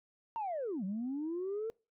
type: linear two-way sweep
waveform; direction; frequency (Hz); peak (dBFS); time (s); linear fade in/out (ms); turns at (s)
sine; down then up; 932.3 to 181 to 456.7; -33; 0.36-1.7; 0; 0.84
effects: noise-tail reverb RT60 0.3 s tail -24 dB re dry + tanh soft clip ceiling -31 dBFS